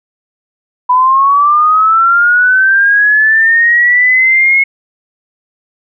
sine linear sweep, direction up, 987.8 to 2182 Hz, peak -5 dBFS, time 0.89-4.64 s, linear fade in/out 10 ms, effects none

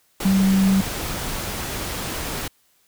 sine tone in noise, 192.5 Hz, G3, 31 cents flat, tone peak -14 dBFS, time 0.25-0.81 s, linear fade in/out 5 ms, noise pink, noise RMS -28 dBFS, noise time 0.2-2.48 s, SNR +11 dB, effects white hiss -62 dBFS RMS until 2.87 s

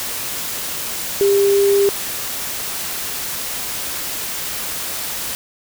sine tone in noise, 399.5 Hz, G4, 33 cents sharp, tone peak -11 dBFS, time 1.21-1.89 s, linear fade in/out 0 ms, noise white, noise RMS -25 dBFS, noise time 0-5.35 s, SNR +11 dB, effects none

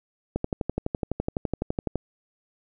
click train, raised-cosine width 2 ms, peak -12 dBFS, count 20, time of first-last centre 0.36-1.957 s, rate 11.9 Hz, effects none

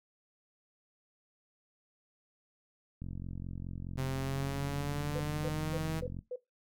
click train, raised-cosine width 5 ms, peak -29 dBFS, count 143, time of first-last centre 3.02-6.19 s, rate 44.8 Hz
sawtooth exponential sweep, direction up, 131.3 to 160.9 Hz, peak -30 dBFS, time 3.97-6.01 s, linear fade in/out 20 ms
sine tone bursts, 498.8 Hz, B4, 17 cents sharp, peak -35 dBFS, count 5, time 5.15-6.36 s, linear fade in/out 5 ms, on 50 ms, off 240 ms
effects noise-tail reverb RT60 0.2 s tail -18 dB re dry

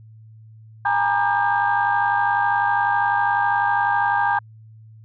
sine tone cluster, 814 / 910 / 962 / 1201 / 1596 Hz, G#5 / A#5 / B5 / D6 / G6, -35 / -42 / -46 / +38 / +31 cents, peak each -20 / -23 / -25 / -27 / -22 dBFS, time 0.85-4.39 s, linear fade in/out 5 ms, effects tanh soft clip ceiling -8 dBFS + added 110 Hz sine -42 dBFS peak until 5.04 s

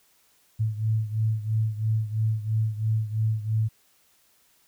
sine beating tone pair, 108.9 / 111.9 Hz, A2 / A2, -17 / +30 cents, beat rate 3 Hz, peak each -24 / -28 dBFS, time 0.59-3.69 s, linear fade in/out 20 ms, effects white hiss -63 dBFS RMS until 4.67 s

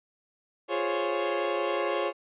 30% pulse chord, Db major seventh, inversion first, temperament equal, 349.2 / 415.3 / 523.3 / 554.4 Hz, F4 / Ab4 / C5 / Db5, 0 / 0 / 0 / 0 cents, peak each -30 / -30 / -32 / -27 dBFS, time 0.68-2.13 s, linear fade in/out 50 ms, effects resampled to 8000 Hz

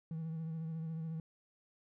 triangle tone with vibrato, 161.5 Hz, E3, 35 cents flat, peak -35 dBFS, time 0.11-1.2 s, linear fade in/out 2 ms, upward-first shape triangle, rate 14 Hz, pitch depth 41 cents each way, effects tanh soft clip ceiling -32 dBFS

